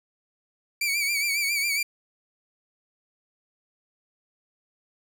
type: tone with vibrato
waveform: sawtooth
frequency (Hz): 2300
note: D7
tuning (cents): -37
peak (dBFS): -20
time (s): 0.81-1.83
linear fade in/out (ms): 5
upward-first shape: sine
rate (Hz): 7.3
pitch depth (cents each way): 67
effects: none